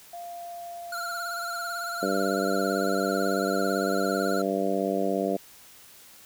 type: tone with pitch glide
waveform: sine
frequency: 694 to 689.2 Hz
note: F5 to F5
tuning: -11 to -23 cents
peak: -36 dBFS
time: 0.13-2.09 s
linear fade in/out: 5 ms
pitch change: -12 cents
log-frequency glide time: 0.26-1.03 s
type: tone with vibrato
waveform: square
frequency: 1396.9 Hz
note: F6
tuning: in tune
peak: -32 dBFS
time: 0.92-4.42 s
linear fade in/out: 5 ms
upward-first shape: sine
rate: 18 Hz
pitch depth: 66 cents each way
type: harmonic tone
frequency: 97.2 Hz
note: G2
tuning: 14 cents flat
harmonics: 2 / 3 / 4 / 5 / 6 / 7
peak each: -31 / -31 / -31 / -31 / -31 / -31 dBFS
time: 2.02-5.37 s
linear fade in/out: 10 ms
effects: white hiss -51 dBFS RMS until 6.25 s